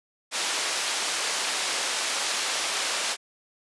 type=band-pass noise; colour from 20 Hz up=white; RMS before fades=-28 dBFS; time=0.31-3.17 s; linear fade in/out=50 ms; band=460 to 6400 Hz; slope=12 dB/octave; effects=resampled to 24000 Hz